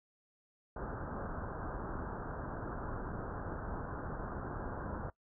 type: low-pass noise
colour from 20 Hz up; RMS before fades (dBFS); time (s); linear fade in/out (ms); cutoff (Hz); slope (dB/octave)
pink; -41; 0.76-5.1; 2; 1600; 96
effects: noise-tail reverb RT60 0.1 s tail -19 dB re dry